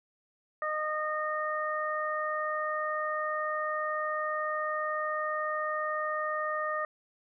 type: harmonic tone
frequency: 614 Hz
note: D#5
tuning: 23 cents flat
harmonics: 1 / 2 / 3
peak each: -34 / -32 / -36 dBFS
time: 0.62-6.85 s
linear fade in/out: 2 ms
effects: none